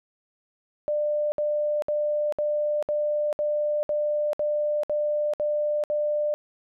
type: tone bursts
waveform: sine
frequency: 596 Hz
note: D5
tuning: 25 cents sharp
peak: -22 dBFS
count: 11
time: 0.88-6.34 s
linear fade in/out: 0 ms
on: 440 ms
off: 62 ms
effects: none